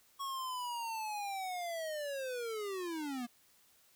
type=linear sweep; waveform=square; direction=down; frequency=1108.7 to 233.1 Hz; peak=-38 dBFS; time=0.19-3.27 s; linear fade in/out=20 ms; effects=white hiss -67 dBFS RMS until 3.95 s